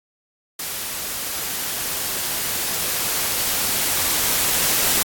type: noise with level ramp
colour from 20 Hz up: white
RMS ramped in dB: -28 to -18 dBFS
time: 0.59-5.03 s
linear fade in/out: 5 ms
effects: AAC 64 kbps